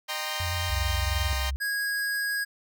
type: chord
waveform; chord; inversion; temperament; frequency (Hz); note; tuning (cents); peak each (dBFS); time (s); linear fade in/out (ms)
10% pulse; C minor seventh; first; equal with one note detuned; 613.3 / 784 / 932.3 / 1046.5; Eb5 / G5 / Bb5 / C6; -25 / 0 / 0 / 0; -27; 0.08-1.51; 20
type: tone with vibrato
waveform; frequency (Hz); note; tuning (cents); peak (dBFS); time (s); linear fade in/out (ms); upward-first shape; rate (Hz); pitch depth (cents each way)
sine; 87.3; F2; 0; -29; 0.4-1.33; 0; triangle; 8.7; 43
type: tone with pitch glide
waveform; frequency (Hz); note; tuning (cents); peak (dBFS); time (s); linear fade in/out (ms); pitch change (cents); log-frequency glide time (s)
sine; 63.9 to 66.81; C2 to C2; -40 to +37; -27; 0.7-1.56; 0; +77; 0.99-1.26
type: tone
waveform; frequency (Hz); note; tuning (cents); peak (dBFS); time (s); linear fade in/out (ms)
square; 1649; G#6; -13; -27; 1.6-2.45; 20
effects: none